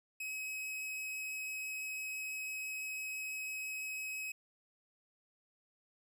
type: tone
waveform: 45% pulse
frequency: 2551 Hz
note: D#7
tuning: 43 cents sharp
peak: -39 dBFS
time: 0.2-4.32 s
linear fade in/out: 5 ms
effects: none